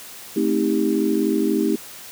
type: chord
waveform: sine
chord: A half-diminished seventh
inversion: none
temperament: just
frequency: 220 / 264 / 316.8 / 396 Hz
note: A3 / C4 / Eb4 / G4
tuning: 0 / +16 / +31 / +18 cents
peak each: -23 / -24 / -21 / -23 dBFS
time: 0.36-1.76 s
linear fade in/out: 5 ms
effects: white hiss -39 dBFS RMS until 2.11 s + high-pass 80 Hz 12 dB/octave